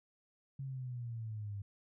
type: exponential sweep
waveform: sine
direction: down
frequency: 137.9 to 99 Hz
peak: -39 dBFS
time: 0.59-1.62 s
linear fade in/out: 5 ms
effects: none